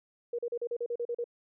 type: tone bursts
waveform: sine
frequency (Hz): 475.5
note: A#4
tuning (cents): +34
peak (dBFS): -30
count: 10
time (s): 0.33-1.242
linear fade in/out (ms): 5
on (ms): 57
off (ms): 38
effects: none